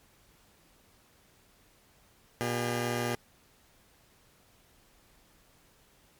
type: tone pair together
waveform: 10% pulse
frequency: 120 / 403.6 Hz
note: B2 / G#4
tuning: -49 / -49 cents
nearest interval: octave + major sixth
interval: 2100 cents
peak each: -22 / -27 dBFS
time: 2.41-3.15 s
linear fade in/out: 0 ms
effects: pink hiss -63 dBFS RMS until 6.19 s + MP3 96 kbps